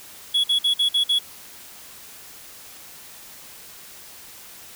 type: tone bursts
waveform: triangle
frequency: 3366 Hz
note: G#7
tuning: 23 cents sharp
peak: -15 dBFS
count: 6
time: 0.34-1.19 s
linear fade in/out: 10 ms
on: 100 ms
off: 50 ms
effects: white hiss -43 dBFS RMS until 4.75 s